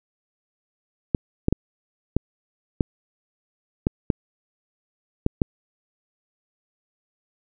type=clicks; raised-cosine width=3 ms; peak=-5 dBFS; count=9; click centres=1.148 / 1.484 / 1.526 / 2.166 / 2.808 / 3.869 / 4.102 / 5.264 / 5.418 s; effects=none